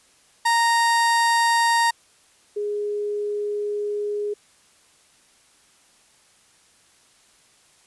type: tone pair in turn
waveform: 30% pulse / sine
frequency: 930 / 414.3 Hz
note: A#5 / G#4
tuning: -4 / -4 cents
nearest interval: octave + major second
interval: 1400 cents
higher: first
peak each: -14 / -23 dBFS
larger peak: first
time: 0.45-1.91 / 2.56-4.34 s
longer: second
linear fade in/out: 10 ms
effects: white hiss -57 dBFS RMS until 7.86 s + resampled to 24000 Hz